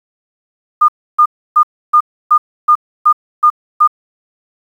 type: tone bursts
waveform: sine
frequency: 1215 Hz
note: D#6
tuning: 42 cents flat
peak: -4 dBFS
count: 9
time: 0.81-3.876 s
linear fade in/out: 10 ms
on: 74 ms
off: 300 ms
effects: 7-bit